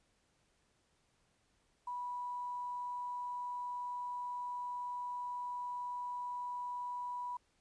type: tone with quantisation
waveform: sine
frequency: 981 Hz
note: B5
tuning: 12 cents flat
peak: -38 dBFS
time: 1.87-7.37 s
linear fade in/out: 5 ms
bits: 11
effects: pink hiss -75 dBFS RMS until 7.6 s + resampled to 22050 Hz